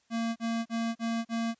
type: tone bursts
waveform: square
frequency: 229.3 Hz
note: A#3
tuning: 28 cents flat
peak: -29 dBFS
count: 5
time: 0.1-1.548 s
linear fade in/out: 50 ms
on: 260 ms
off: 37 ms
effects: white hiss -70 dBFS RMS until 1.59 s + resampled to 16000 Hz